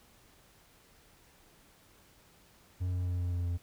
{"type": "tone with pitch steps", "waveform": "triangle", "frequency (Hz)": [90.6, 89.87, 89.15, 88.43, 87.72, 87.01], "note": ["F#2", "F#2", "F2", "F2", "F2", "F2"], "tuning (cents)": [-36, -50, 36, 22, 8, -6], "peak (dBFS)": -28, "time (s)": [2.8, 3.58], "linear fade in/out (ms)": 20, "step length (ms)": 130, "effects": ["pink hiss -62 dBFS RMS until 3.62 s"]}